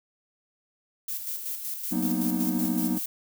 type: noise with tremolo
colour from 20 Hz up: violet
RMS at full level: -32 dBFS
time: 1.08-3.06 s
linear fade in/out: 5 ms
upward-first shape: square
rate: 5.3 Hz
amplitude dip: 45%
type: chord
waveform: triangle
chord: B major seventh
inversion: second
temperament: equal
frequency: 185 / 233.1 / 246.9 / 311.1 Hz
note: F#3 / A#3 / B3 / D#4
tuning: 0 / 0 / 0 / 0 cents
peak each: -28 dBFS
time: 1.91-2.99 s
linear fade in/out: 20 ms
effects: none